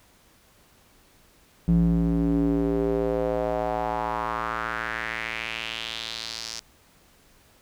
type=tone with band-pass filter sweep; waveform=square; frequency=56.7 Hz; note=A#1; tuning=47 cents flat; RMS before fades=-26 dBFS; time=1.68-6.6 s; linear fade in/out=0 ms; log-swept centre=170 to 5500 Hz; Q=3.1; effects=pink hiss -58 dBFS RMS until 7.61 s